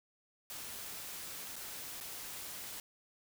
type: noise with dropouts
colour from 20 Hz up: white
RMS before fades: -45 dBFS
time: 0.5-2.8 s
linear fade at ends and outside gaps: 1 ms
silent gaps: 1.558-1.563 / 2.003-2.009 s
effects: none